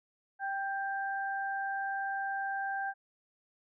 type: tone pair together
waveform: sine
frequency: 784 / 1580.3 Hz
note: G5 / G6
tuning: 0 / +14 cents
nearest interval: octave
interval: 1214 cents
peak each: -34 / -36 dBFS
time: 0.39-2.94 s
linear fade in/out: 50 ms
effects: none